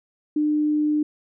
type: tone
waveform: sine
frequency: 300.8 Hz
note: D4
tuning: 42 cents sharp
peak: -18 dBFS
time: 0.36-1.03 s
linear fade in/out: 5 ms
effects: none